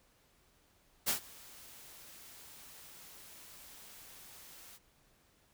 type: noise with ADSR envelope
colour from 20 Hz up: white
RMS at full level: -30 dBFS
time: 1.06-4.79 s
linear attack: 26 ms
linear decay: 110 ms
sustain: -24 dB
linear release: 40 ms
effects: pink hiss -69 dBFS RMS until 5.53 s